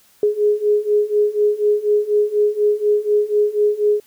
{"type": "beating tone pair", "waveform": "sine", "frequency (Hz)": [415.3, 419.4], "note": ["G#4", "G#4"], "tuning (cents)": [0, 17], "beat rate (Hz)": 4.1, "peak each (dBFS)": [-18, -16], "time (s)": [0.23, 4], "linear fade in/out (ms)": 2, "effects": ["white hiss -54 dBFS RMS until 4.06 s"]}